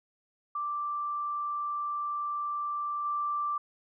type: tone with level steps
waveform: sine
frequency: 1174.7 Hz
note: D6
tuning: in tune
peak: -30 / -28 dBFS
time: 0.55-3.58 s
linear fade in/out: 5 ms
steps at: 3.04 s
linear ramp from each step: 20 ms
effects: none